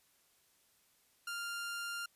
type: tone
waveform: sawtooth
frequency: 1396.9 Hz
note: F6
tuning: in tune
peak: -35 dBFS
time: 1.27-2.06 s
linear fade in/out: 5 ms
effects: white hiss -71 dBFS RMS until 2.15 s + resampled to 32000 Hz